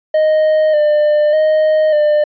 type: tone with vibrato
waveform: triangle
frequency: 610 Hz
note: D#5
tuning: 34 cents flat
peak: -7 dBFS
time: 0.14-2.24 s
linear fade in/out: 5 ms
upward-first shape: square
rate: 0.84 Hz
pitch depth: 31 cents each way
effects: resampled to 11025 Hz